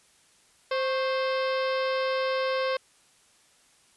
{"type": "harmonic tone with a mistuned harmonic", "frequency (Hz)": 523.3, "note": "C5", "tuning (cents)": 0, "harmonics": [1, 2, 3, 4, 5, 6, 7, 8, 9, 10], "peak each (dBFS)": [-26, -32, -36, -38, -40, -42, -43, -44, -45, -46], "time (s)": [0.71, 2.77], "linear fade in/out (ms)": 5, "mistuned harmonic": 2, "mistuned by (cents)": 72, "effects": ["white hiss -61 dBFS RMS until 3.96 s", "resampled to 24000 Hz"]}